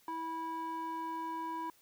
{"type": "tone with band-pass filter", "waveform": "square", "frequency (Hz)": 326.6, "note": "E4", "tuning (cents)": -16, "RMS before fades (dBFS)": -39, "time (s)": [0.08, 1.7], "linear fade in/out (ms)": 2, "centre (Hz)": 830, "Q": 7, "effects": ["white hiss -66 dBFS RMS until 1.81 s"]}